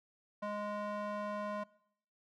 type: tone with band-pass filter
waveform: square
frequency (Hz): 207.7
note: G#3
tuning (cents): 0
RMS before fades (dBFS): -39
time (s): 0.42-1.64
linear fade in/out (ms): 10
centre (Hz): 850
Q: 1.7
effects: noise-tail reverb RT60 0.7 s tail -22 dB re dry